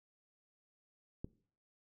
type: click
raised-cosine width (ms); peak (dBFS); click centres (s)
3; -28; 1.245
effects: noise-tail reverb RT60 0.5 s tail -21 dB re dry

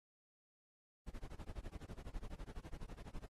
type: noise with tremolo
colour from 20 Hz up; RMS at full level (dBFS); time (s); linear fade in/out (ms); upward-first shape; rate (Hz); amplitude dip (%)
brown; -45; 1.06-3.27; 20; sine; 12; 100
effects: AAC 32 kbps

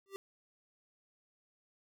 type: tone with exponential growth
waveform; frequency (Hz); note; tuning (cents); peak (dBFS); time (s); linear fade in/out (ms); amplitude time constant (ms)
square; 392; G4; 0; -38; 0.06-0.16; 0; 21
effects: none

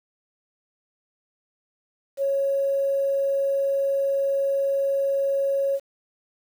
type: tone with quantisation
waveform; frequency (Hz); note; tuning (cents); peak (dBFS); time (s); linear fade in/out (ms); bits
sine; 551; C#5; -11; -20; 2.17-5.8; 50; 8
effects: none

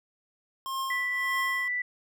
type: tone with tremolo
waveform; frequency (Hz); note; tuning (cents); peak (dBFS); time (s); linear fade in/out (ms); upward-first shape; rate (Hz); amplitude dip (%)
square; 1067; C6; +34; -29; 0.66-1.68; 0; triangle; 1.7; 85
type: tone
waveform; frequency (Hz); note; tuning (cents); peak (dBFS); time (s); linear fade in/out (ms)
sine; 1975.5; B6; 0; -27; 0.9-1.82; 5
effects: none

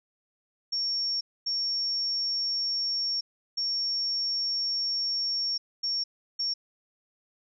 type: tone bursts at uneven times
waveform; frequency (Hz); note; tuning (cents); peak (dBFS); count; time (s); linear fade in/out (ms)
sine; 5500; F8; -27; -26; 5; 0.72-1.21 / 1.46-3.21 / 3.57-5.58 / 5.83-6.04 / 6.39-6.54; 10
effects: none

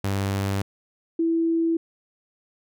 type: tone pair in turn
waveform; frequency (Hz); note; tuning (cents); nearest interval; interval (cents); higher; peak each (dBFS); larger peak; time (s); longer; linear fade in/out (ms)
sawtooth / sine; 98.4 / 330.2; G2 / E4; +7 / +3; octave + major sixth; 2096; second; -19; neither; 0.04-0.62 / 1.19-1.77; neither; 5
effects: none

